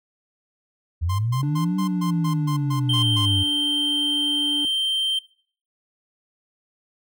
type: linear two-way sweep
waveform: sine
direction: up then down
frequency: 78 to 190 to 93.2 Hz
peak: -20 dBFS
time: 1.01-3.44 s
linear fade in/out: 20 ms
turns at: 1.79 s
type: tone bursts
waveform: 45% pulse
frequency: 1046.5 Hz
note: C6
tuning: in tune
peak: -29 dBFS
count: 10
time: 1.09-3.26 s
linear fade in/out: 10 ms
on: 100 ms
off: 130 ms
type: tone with pitch glide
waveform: triangle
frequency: 294.4 to 291.5 Hz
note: D4 to D4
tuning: +4 to -13 cents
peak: -25 dBFS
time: 1.43-4.65 s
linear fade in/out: 0 ms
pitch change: -17 cents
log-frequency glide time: 1.54-3.64 s
type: tone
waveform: triangle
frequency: 3136 Hz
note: G7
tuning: in tune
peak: -19 dBFS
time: 2.89-5.19 s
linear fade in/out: 5 ms
effects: noise-tail reverb RT60 0.5 s tail -20 dB re dry